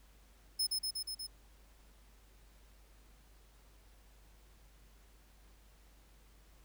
sawtooth tone with echo, 5190 Hz, E8, 28 cents flat, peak -28 dBFS, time 0.59-0.67 s, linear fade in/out 10 ms, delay 120 ms, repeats 5, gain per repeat -2 dB, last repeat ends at 1.27 s, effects added 50 Hz sine -60 dBFS peak until 6.64 s + pink hiss -67 dBFS RMS until 6.64 s

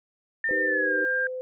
sine tone with pitch glide, 1804 to 1597.9 Hz, A6 to G6, +43 to +33 cents, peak -23 dBFS, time 0.44-1.27 s, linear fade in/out 2 ms, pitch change -210 cents, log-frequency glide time 0.64-0.95 s
sine tone, 511 Hz, C5, 41 cents flat, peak -30 dBFS, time 0.49-1.41 s, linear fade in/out 0 ms
sine chord, Eb augmented, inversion none, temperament equal with one note detuned, 311.1 / 392 / 484.3 Hz, Eb4 / G4 / B4, 0 / 0 / -34 cents, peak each -33 / -32 / -34 dBFS, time 0.51-1.05 s, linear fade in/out 0 ms
effects none

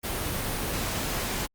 pink noise, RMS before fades -30 dBFS, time 0.03-1.47 s, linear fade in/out 20 ms, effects Opus 32 kbps

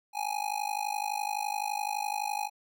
square tone with amplitude modulation, 830.6 Hz, G#5, in tune, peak -27 dBFS, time 0.13-2.5 s, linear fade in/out 50 ms, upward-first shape sine, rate 51.8 Hz, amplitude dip 95%, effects none

